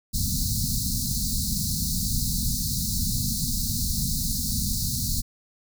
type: band-stop noise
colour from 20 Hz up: pink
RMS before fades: -26 dBFS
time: 0.13-5.22 s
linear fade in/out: 20 ms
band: 250 to 4000 Hz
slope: 96 dB/octave
effects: none